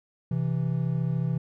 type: tone pair together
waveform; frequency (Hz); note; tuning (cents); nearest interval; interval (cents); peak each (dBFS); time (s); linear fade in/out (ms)
triangle; 130.9 / 164.92; C3 / E3; +1 / +1; major third; 400; -25; 0.31-1.38; 5
effects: none